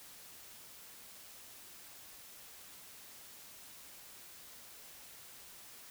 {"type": "silence", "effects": ["white hiss -54 dBFS RMS until 5.9 s"]}